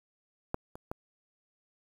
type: clicks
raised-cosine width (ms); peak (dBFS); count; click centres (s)
1; -16 / -30 / -21; 3; 0.544 / 0.755 / 0.915
effects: 8-bit